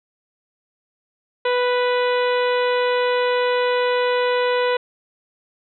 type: harmonic tone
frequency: 493.9 Hz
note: B4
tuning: in tune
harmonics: 1 / 2 / 3 / 4 / 5 / 6 / 7 / 8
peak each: -18 / -24 / -28 / -30 / -32 / -34 / -35 / -36 dBFS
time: 1.45-4.77 s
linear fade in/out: 5 ms
effects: none